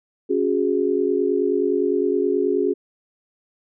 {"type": "chord", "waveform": "sine", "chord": "C# suspended fourth", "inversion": "none", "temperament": "equal with one note detuned", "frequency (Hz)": [277.2, 365.7, 415.3], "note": ["C#4", "F#4", "G#4"], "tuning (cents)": [0, -20, 0], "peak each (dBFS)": [-24, -21, -21], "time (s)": [0.29, 2.74], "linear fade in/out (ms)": 20, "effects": []}